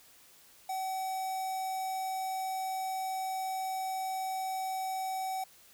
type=tone with notch filter; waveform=square; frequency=759 Hz; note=F#5; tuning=44 cents sharp; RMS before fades=-35 dBFS; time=0.69-5.44 s; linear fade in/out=5 ms; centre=2900 Hz; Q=0.86; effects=white hiss -59 dBFS RMS until 5.73 s